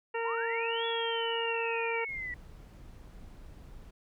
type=harmonic tone; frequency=460 Hz; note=A#4; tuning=23 cents flat; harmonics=1 / 2 / 3 / 4 / 5 / 6; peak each=-33 / -36 / -42 / -40 / -46 / -42 dBFS; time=0.14-2.05 s; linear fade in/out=10 ms
type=linear two-way sweep; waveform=sine; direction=up then down; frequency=909 to 3400 to 1933 Hz; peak=-35 dBFS; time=0.25-2.34 s; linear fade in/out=2 ms; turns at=0.85 s
type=noise; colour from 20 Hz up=brown; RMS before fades=-49 dBFS; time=2.08-3.91 s; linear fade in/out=10 ms
effects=none